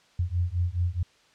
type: beating tone pair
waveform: sine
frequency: 85.7 / 90.4 Hz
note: F2 / F#2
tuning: -32 / -40 cents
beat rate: 4.7 Hz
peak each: -27 dBFS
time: 0.19-1.03 s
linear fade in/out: 5 ms
effects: white hiss -60 dBFS RMS until 1.34 s + low-pass 5000 Hz 12 dB/octave